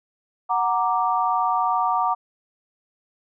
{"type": "chord", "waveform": "sine", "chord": "Gb augmented", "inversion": "none", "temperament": "equal", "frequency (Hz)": [740, 932.3, 1174.7], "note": ["Gb5", "Bb5", "D6"], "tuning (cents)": [0, 0, 0], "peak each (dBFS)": -23, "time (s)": [0.49, 2.15], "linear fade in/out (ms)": 20, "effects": []}